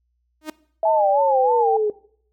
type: tone with exponential growth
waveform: sawtooth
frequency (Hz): 309.6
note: D#4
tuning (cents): -9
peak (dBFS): -21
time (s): 0.41-0.5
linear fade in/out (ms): 5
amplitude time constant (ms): 19
type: exponential sweep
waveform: sine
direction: down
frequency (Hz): 659.3 to 415.3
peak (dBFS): -17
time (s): 0.83-1.9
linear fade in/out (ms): 2
type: tone with vibrato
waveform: sine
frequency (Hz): 838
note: G#5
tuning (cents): +15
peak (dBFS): -17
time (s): 0.85-1.77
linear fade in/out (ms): 5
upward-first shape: sine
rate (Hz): 3.2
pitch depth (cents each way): 130
effects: noise-tail reverb RT60 0.6 s tail -20 dB re dry + added 60 Hz sine -66 dBFS peak until 2.32 s